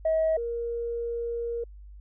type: tone pair in turn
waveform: sine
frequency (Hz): 639 / 469.3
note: D#5 / A#4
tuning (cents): +46 / +12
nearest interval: perfect fourth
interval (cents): 534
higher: first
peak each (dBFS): -20 / -28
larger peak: first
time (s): 0.05-0.37 / 0.37-1.64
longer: second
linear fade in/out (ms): 5
effects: tanh soft clip ceiling -18 dBFS + added 50 Hz sine -43 dBFS peak until 2 s